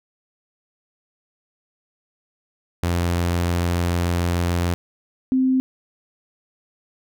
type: tone pair in turn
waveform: sawtooth / sine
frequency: 86.8 / 260.1 Hz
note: F2 / C4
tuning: -10 / -10 cents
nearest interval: octave + perfect fifth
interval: 1900 cents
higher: second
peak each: -15 dBFS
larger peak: neither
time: 2.83-4.74 / 5.32-5.6 s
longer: first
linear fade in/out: 0 ms
effects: none